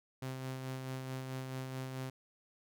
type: tone with tremolo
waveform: sawtooth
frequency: 130.81 Hz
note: C3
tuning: in tune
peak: -34 dBFS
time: 0.22-2.1 s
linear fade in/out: 5 ms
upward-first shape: sine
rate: 4.6 Hz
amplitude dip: 35%
effects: none